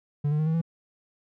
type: tone with pitch steps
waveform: triangle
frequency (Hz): 145.8 / 150.51 / 155.36 / 160.38 / 165.56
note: D3 / D3 / D#3 / E3 / E3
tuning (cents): -12 / +43 / -2 / -47 / +8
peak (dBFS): -20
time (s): 0.24-0.615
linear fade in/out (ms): 10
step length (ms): 75
effects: none